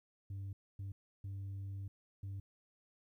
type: tone bursts at uneven times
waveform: sine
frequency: 98 Hz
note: G2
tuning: in tune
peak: -38 dBFS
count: 4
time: 0.3-0.53 / 0.79-0.92 / 1.24-1.88 / 2.23-2.4 s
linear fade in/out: 5 ms
effects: tanh soft clip ceiling -40 dBFS + 13-bit